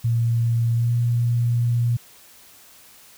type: tone with pitch glide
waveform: sine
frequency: 116.54 to 119.06 Hz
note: A#2 to A#2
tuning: 0 to +37 cents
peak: -17 dBFS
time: 0.04-1.97 s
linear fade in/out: 10 ms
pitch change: +37 cents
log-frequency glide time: 0.75-0.91 s
effects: white hiss -49 dBFS RMS until 3.17 s